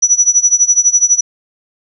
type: tone with tremolo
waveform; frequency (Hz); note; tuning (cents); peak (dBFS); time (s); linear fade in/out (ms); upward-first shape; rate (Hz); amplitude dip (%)
sine; 5900; F#8; -6; -4; 0.02-1.21; 10; sine; 12; 90
effects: none